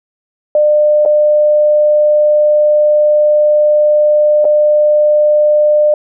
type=tone with dropouts; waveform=sine; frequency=600 Hz; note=D5; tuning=37 cents sharp; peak=-6 dBFS; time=0.55-5.94 s; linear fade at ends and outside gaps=2 ms; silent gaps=1.052-1.059 / 4.445-4.451 s; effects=none